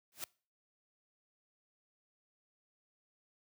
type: noise with exponential growth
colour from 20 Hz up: white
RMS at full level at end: -37 dBFS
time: 0.12-0.24 s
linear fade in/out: 1 ms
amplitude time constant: 26 ms
effects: noise-tail reverb RT60 0.4 s tail -24 dB re dry + high-pass 80 Hz 12 dB/octave